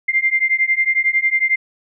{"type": "beating tone pair", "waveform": "sine", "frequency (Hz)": [2093, 2104], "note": ["C7", "C7"], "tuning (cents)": [0, 9], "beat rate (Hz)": 11, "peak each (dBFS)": -17, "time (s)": [0.08, 1.56], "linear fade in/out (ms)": 10, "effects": []}